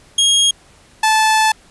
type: tone pair in turn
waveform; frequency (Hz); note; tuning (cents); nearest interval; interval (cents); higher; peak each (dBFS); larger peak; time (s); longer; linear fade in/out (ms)
sawtooth; 3267 / 872.8; G#7 / A5; -29 / -14; octave + major seventh; 2285; first; -7; neither; 0.18-0.51 / 1.03-1.52; second; 5
effects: pink hiss -48 dBFS RMS until 1.7 s + resampled to 24000 Hz